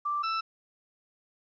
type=tone pair in turn; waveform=sine / 40% pulse; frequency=1174.7 / 1324.3 Hz; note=D6 / E6; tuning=0 / +8 cents; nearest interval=major second; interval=208 cents; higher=second; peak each=-27 dBFS; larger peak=neither; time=0.05-0.23 / 0.23-0.41 s; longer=neither; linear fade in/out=10 ms; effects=resampled to 16000 Hz + 11-bit